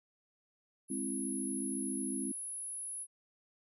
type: tone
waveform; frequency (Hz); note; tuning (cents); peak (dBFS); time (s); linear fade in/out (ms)
sine; 10548; E9; 0; -39; 0.88-3.07; 50
type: chord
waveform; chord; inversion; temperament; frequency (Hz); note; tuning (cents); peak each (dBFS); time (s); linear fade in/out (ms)
sine; Ab augmented; none; equal; 207.7 / 261.6 / 329.6; Ab3 / C4 / E4; 0 / 0 / 0; -41 / -38 / -42; 0.9-2.32; 5
effects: none